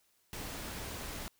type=noise; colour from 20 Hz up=pink; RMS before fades=-42 dBFS; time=0.33-1.28 s; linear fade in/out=0 ms; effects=white hiss -72 dBFS RMS until 1.39 s